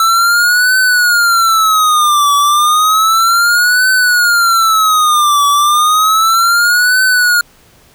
square tone with vibrato, 1320 Hz, E6, 2 cents sharp, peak -8 dBFS, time 0-7.41 s, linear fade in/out 2 ms, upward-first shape triangle, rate 0.32 Hz, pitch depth 250 cents each way, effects pink hiss -46 dBFS RMS until 7.94 s

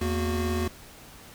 square tone cluster, 82.5 / 229.7 / 366.7 Hz, E2 / A#3 / F#4, +2 / -25 / -15 cents, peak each -29 / -32 / -31 dBFS, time 0.01-0.68 s, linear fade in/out 5 ms, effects pink hiss -48 dBFS RMS until 1.34 s

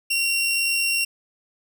sawtooth tone pair together, 2748 / 5414 Hz, F7 / E8, -29 / +45 cents, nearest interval octave, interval 1174 cents, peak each -17 / -28 dBFS, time 0.1-1.05 s, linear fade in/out 10 ms, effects none

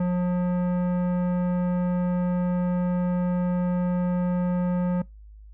sine tone with tanh clipping, 178.9 Hz, F3, 42 cents sharp, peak -23 dBFS, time 0-5.02 s, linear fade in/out 5 ms, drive 14 dB, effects noise-tail reverb RT60 0.2 s tail -24 dB re dry + added 52 Hz sine -43 dBFS peak until 5.53 s

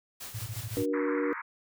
white noise with tremolo, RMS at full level -40 dBFS, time 0.2-0.86 s, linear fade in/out 10 ms, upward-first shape triangle, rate 5.8 Hz, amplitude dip 60%
sine tone bursts, 110 Hz, A2, in tune, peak -33 dBFS, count 7, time 0.34-0.831 s, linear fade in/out 10 ms, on 53 ms, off 20 ms
sine chord, D augmented, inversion none, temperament equal with one note detuned, 293.7 / 370 / 474.9 Hz, D4 / F#4 / A#4, 0 / 0 / +32 cents, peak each -30 / -35 / -30 dBFS, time 0.77-1.33 s, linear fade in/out 0 ms
pink band-pass noise, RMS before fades -38 dBFS, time 0.93-1.42 s, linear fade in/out 10 ms, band 940 to 2200 Hz, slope 96 dB/octave
effects none

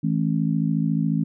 harmonic tone, 54.1 Hz, A1, 29 cents flat, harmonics 3 / 4 / 5, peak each -22 / -24 / -26 dBFS, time 0.03-1.24 s, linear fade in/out 10 ms, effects none

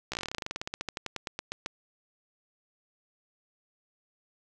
slowing click train, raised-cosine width 0.2 ms, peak -16 dBFS, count 28, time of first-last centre 0.12-1.661 s, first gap 15 ms, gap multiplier 1.09, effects none

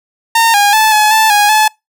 sawtooth tone with pitch steps, 914 / 816 / 872 / 851 / 878 / 826 / 862 Hz, A#5 / G#5 / A5 / G#5 / A5 / G#5 / A5, -34 / -31 / -16 / +42 / -4 / -10 / -36 cents, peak -3 dBFS, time 0.35-1.68 s, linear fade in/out 5 ms, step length 190 ms, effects noise-tail reverb RT60 0.2 s tail -26 dB re dry

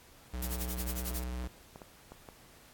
square tone with vibrato, 61.74 Hz, B1, in tune, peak -36 dBFS, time 0.33-1.48 s, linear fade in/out 10 ms, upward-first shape square, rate 15 Hz, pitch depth 14 cents each way
blue noise with tremolo, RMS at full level -37 dBFS, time 0.42-1.24 s, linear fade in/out 5 ms, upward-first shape sine, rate 11 Hz, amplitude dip 95%
clicks, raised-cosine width 1 ms, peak -32 dBFS, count 6, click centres 1.112 / 1.442 / 1.759 / 1.818 / 2.12 / 2.288 s
effects pink hiss -58 dBFS RMS until 2.73 s + AAC 64 kbps

